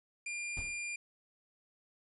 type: tone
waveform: 45% pulse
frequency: 2400 Hz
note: D7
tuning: 37 cents sharp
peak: -37 dBFS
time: 0.26-0.96 s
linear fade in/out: 5 ms
type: noise with exponential decay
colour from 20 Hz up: brown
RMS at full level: -39 dBFS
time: 0.57-0.85 s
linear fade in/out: 2 ms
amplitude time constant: 59 ms
effects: resampled to 24000 Hz